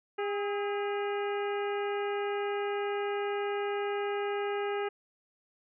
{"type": "harmonic tone with a mistuned harmonic", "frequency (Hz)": 406.1, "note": "G#4", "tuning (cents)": -39, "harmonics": [1, 2, 3, 4, 5, 6, 7], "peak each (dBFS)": [-31, -37, -41, -43, -45, -47, -48], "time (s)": [0.18, 4.89], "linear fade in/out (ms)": 10, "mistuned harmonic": 3, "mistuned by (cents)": 71, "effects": []}